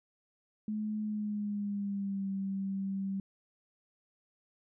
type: tone with pitch glide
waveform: sine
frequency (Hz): 213.3 to 194.47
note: G#3 to G3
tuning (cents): +46 to -14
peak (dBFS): -32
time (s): 0.68-3.2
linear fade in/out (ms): 2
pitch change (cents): -160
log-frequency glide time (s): 1.02-2.29
effects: none